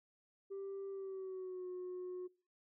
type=tone with pitch glide; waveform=sine; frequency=392 to 363.6 Hz; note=G4 to F#4; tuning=0 to -30 cents; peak=-40 dBFS; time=0.5-2.28 s; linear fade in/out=20 ms; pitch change=-130 cents; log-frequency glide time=0.9-1.67 s; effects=noise-tail reverb RT60 0.4 s tail -24 dB re dry + tanh soft clip ceiling -40 dBFS